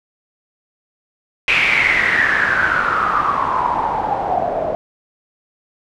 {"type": "noise with low-pass filter sweep", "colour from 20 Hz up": "white", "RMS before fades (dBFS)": -17, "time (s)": [1.48, 4.75], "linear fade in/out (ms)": 0, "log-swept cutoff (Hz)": [2500, 620], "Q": 8.9, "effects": []}